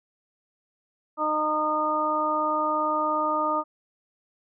harmonic tone, 306.2 Hz, D#4, 28 cents flat, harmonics 1 / 2 / 3 / 4, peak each -32 / -29 / -28 / -25 dBFS, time 1.17-3.64 s, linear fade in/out 50 ms, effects none

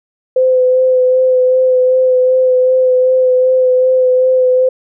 sine tone with vibrato, 511 Hz, C5, 41 cents flat, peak -7 dBFS, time 0.36-4.69 s, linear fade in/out 5 ms, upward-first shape sine, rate 2.6 Hz, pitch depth 17 cents each way, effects none

